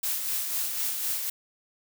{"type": "noise with tremolo", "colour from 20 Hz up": "blue", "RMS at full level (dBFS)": -28, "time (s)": [0.03, 1.3], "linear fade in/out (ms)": 5, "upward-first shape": "sine", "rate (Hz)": 4, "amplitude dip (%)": 40, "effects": []}